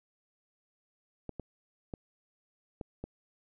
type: clicks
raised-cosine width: 2 ms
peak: -25 dBFS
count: 5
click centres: 1.293 / 1.397 / 1.938 / 2.812 / 3.04 s
effects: none